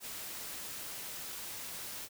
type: noise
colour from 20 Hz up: white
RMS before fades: -43 dBFS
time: 0-2.09 s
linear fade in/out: 50 ms
effects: none